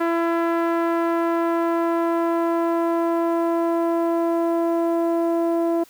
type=tone with low-pass filter sweep; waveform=sawtooth; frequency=335.7 Hz; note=E4; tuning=32 cents sharp; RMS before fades=-21 dBFS; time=0-5.84 s; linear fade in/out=10 ms; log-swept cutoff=1500 to 680 Hz; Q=1.4; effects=white hiss -52 dBFS RMS until 5.89 s